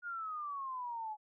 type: exponential sweep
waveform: sine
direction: down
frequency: 1445 to 840 Hz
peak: -38 dBFS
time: 0.02-1.17 s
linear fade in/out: 50 ms
effects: none